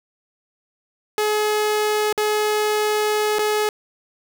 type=tone with dropouts; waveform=sawtooth; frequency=424 Hz; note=G#4; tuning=36 cents sharp; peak=-14 dBFS; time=1.18-3.69 s; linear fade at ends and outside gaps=1 ms; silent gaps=2.127-2.177 / 3.386-3.391 s; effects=none